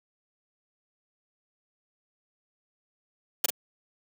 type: noise with echo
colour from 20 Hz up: white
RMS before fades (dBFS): -22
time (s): 3.44-3.46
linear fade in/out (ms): 5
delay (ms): 43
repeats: 1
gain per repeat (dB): -6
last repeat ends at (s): 3.503
effects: high-pass 200 Hz 12 dB/octave

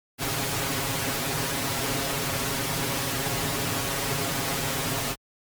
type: noise with comb filter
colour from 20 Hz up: pink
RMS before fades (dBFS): -27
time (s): 0.18-5.16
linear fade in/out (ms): 50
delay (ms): 7.3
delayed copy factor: +1
effects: high-pass 60 Hz 12 dB/octave + MP3 96 kbps

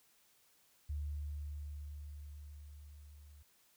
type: tone with level ramp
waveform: sine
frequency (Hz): 73.42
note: D2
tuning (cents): 0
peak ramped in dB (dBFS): -36 to -55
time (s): 0.89-3.43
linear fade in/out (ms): 10
effects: white hiss -70 dBFS RMS until 3.76 s

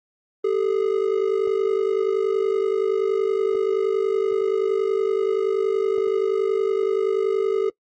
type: ring-modulated tone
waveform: triangle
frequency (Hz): 415.3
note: G#4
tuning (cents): 0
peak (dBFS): -13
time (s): 0.44-7.7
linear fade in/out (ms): 5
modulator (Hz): 25.3
effects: noise-tail reverb RT60 0.1 s tail -22 dB re dry + MP3 32 kbps

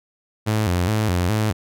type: tone with vibrato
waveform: sawtooth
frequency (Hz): 98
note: G2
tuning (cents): 0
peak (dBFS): -14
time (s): 0.46-1.53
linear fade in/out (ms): 20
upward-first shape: square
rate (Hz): 2.4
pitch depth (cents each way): 170
effects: none

